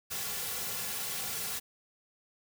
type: noise with comb filter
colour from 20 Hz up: white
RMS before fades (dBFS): -36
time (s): 0.1-1.6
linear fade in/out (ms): 20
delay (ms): 3.2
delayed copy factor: -0.9
effects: none